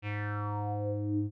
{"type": "tone with low-pass filter sweep", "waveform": "square", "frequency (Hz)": 103.83, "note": "G#2", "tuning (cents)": 0, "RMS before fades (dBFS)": -33, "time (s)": [0.02, 1.31], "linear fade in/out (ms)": 50, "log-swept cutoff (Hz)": [2600, 240], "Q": 6, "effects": []}